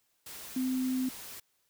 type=tone in noise; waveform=sine; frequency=257.4 Hz; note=C4; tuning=28 cents flat; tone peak=-28 dBFS; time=0.56-1.09 s; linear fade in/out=5 ms; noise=white; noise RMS=-45 dBFS; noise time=0.26-1.4 s; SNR=+14 dB; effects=white hiss -74 dBFS RMS until 1.69 s